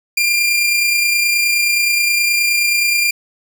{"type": "tone with amplitude modulation", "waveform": "sawtooth", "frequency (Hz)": 2393, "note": "D7", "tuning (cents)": 32, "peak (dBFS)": -8, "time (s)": [0.17, 3.11], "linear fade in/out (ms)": 5, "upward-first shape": "sine", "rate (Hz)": 29.5, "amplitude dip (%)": 30, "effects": []}